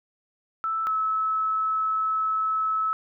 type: tone pair in turn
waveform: sine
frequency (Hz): 1318.5 / 1298.8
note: E6 / E6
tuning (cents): 0 / -26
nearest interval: unison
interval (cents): 26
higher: first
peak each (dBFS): -24 / -22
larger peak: second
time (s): 0.64-0.87 / 0.87-2.93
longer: second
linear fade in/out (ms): 0
effects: none